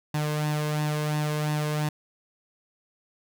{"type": "tone with flanger", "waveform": "sawtooth", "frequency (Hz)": 150.9, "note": "D3", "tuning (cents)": 47, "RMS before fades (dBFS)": -27, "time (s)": [0.14, 1.89], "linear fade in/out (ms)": 5, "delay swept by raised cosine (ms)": [1.1, 1.92], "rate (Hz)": 2.9, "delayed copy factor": 0.55, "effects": []}